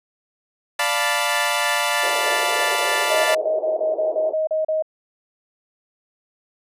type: chord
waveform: 15% pulse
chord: B half-diminished seventh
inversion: first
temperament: equal with one note detuned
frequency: 585.6 / 698.5 / 880 / 987.8 Hz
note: D5 / F5 / A5 / B5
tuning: -5 / 0 / 0 / 0 cents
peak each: -18 dBFS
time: 0.79-3.35 s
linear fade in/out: 5 ms
type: band-pass noise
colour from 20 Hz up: pink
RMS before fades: -30 dBFS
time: 2.03-4.33 s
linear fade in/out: 5 ms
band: 390 to 720 Hz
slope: 48 dB/octave
type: tone bursts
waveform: sine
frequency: 628 Hz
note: D#5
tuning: 16 cents sharp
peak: -18 dBFS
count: 10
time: 3.1-4.824 s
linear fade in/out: 5 ms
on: 140 ms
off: 36 ms
effects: resampled to 32000 Hz